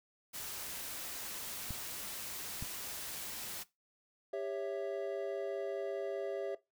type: noise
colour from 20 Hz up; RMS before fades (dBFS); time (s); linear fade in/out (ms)
white; -43; 0.33-3.64; 20
type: clicks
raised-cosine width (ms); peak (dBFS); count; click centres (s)
5; -29; 2; 1.707 / 2.625
type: chord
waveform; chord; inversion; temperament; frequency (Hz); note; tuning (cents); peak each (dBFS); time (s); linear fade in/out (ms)
triangle; C# diminished; second; equal with one note detuned; 397.7 / 554.4 / 659.3; G4 / C#5 / E5; +25 / 0 / 0; -38; 4.33-6.55; 5
effects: noise-tail reverb RT60 0.2 s tail -18 dB re dry